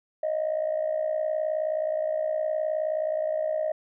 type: tone with amplitude modulation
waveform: sine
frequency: 624 Hz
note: D#5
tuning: 5 cents sharp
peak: -20 dBFS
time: 0.23-3.72 s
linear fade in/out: 5 ms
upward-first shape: sine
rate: 59.2 Hz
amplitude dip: 75%
effects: tanh soft clip ceiling -19 dBFS